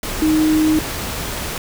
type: tone in noise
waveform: sine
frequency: 311.1 Hz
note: D#4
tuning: in tune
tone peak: -12 dBFS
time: 0.22-0.79 s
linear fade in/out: 2 ms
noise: pink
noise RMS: -25 dBFS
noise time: 0.03-1.58 s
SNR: +10 dB
effects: none